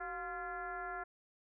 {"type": "tone with frequency modulation", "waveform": "sine", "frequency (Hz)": 1046.5, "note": "C6", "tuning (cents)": 0, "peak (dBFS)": -39, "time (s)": [0, 1.04], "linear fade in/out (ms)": 10, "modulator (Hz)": 335, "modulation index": 1.9, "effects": []}